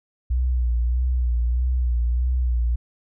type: tone with vibrato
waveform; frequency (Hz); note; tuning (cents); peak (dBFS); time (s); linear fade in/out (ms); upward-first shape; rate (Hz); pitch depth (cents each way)
sine; 61; B1; -21; -17; 0.3-2.76; 10; sine; 1.6; 60
effects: tanh soft clip ceiling -14 dBFS